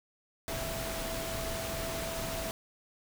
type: tone in noise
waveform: sine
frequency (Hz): 659.3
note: E5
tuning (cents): 0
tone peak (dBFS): -39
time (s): 0.48-2.51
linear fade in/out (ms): 0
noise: pink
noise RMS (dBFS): -37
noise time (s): 0.48-2.51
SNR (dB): -5
effects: none